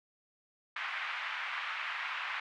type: band-pass noise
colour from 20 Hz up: white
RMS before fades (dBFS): -38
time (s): 0.76-2.4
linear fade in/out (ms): 5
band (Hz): 1000 to 2500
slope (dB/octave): 24
effects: none